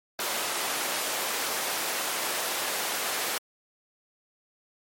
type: high-pass noise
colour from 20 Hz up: pink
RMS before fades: -30 dBFS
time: 0.19-3.38 s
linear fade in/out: 2 ms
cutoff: 520 Hz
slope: 12 dB/octave
effects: MP3 64 kbps